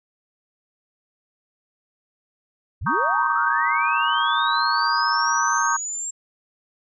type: linear sweep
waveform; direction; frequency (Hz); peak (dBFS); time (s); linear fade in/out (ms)
sine; up; 49.38 to 7510; -26; 2.81-6.11; 10
type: chord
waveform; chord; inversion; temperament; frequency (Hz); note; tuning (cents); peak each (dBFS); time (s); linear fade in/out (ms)
sine; Eb dominant seventh; second; just; 933.4 / 1120.1 / 1244.5 / 1555.6; Bb5 / Db6 / Eb6 / G6; +2 / +18 / 0 / -14; -24; 2.86-5.77; 10
effects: none